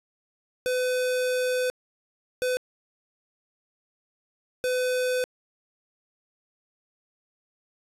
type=tone bursts at uneven times; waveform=square; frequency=504 Hz; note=B4; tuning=35 cents sharp; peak=-24 dBFS; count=3; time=0.66-1.7 / 2.42-2.57 / 4.64-5.24 s; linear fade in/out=0 ms; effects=resampled to 32000 Hz + 9-bit